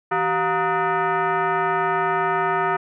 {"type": "tone with frequency modulation", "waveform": "sine", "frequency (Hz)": 162.7, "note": "E3", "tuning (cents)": -22, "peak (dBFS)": -18, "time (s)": [0.11, 2.77], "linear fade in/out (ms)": 10, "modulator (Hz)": 547, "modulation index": 2.7, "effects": []}